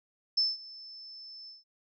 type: tone with ADSR envelope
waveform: sine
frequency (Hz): 5274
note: E8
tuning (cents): 0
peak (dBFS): -22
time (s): 0.37-1.64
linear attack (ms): 9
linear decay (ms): 190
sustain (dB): -22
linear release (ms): 160
effects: none